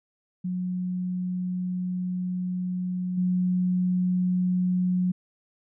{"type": "tone with level steps", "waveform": "sine", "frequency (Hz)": 181.6, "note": "F#3", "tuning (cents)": -32, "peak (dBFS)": [-26, -21], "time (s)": [0.44, 5.12], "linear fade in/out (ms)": 10, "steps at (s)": 3.17, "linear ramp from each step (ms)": 10, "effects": []}